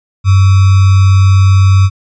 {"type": "tone with sample-and-hold", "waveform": "sine", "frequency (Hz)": 96.1, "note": "G2", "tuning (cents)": -34, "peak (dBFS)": -3, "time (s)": [0.24, 1.9], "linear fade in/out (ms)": 50, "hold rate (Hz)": 1225, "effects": ["resampled to 16000 Hz"]}